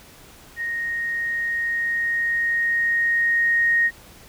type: tone with level ramp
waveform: sine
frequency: 1864.7 Hz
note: A#6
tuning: in tune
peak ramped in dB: -24 to -15 dBFS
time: 0.56-3.91 s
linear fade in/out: 50 ms
effects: pink hiss -47 dBFS RMS until 4.28 s